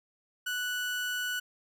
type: tone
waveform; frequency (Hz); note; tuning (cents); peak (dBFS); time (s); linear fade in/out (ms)
30% pulse; 1480; F#6; 0; -28; 0.46-1.4; 10
effects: none